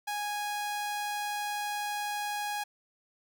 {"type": "tone", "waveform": "sawtooth", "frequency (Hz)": 828, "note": "G#5", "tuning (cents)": -5, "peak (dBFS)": -28, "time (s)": [0.07, 2.64], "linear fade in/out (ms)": 10, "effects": []}